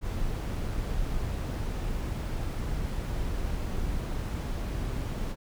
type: noise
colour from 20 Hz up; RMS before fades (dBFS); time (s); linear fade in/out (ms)
brown; -31; 0.01-5.36; 50
effects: none